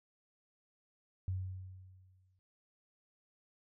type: tone with exponential decay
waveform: sine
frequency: 93.3 Hz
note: F#2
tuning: 15 cents sharp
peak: -32 dBFS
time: 1.28-2.39 s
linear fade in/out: 0 ms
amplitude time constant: 240 ms
effects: none